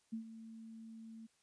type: tone with ADSR envelope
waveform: sine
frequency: 224.3 Hz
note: A3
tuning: 34 cents sharp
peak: -37 dBFS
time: 0.12-1.27 s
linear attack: 15 ms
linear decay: 100 ms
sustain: -12 dB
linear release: 14 ms
effects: white hiss -75 dBFS RMS until 1.42 s + resampled to 22050 Hz